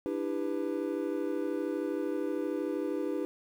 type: chord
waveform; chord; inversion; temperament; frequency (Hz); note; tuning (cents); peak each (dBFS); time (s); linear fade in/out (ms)
triangle; E minor seventh; third; just; 296.7 / 329.6 / 395.6 / 494.4; D4 / E4 / G4 / B4; +18 / 0 / +16 / +2; -33 / -34 / -34 / -35; 0.06-3.25; 0
effects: 10-bit